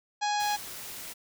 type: harmonic tone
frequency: 830.6 Hz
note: G#5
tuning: in tune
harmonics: 1 / 2 / 3 / 4 / 5 / 6 / 7 / 8 / 9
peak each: -27 / -36 / -40 / -40 / -38 / -43 / -41 / -48 / -46 dBFS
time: 0.21-0.57 s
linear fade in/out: 20 ms
type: noise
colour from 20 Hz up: white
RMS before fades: -41 dBFS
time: 0.39-1.14 s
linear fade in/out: 20 ms
effects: none